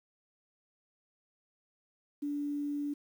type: tone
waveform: sine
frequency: 289.6 Hz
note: D4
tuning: 24 cents flat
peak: -32 dBFS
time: 2.22-2.94 s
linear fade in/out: 10 ms
effects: 10-bit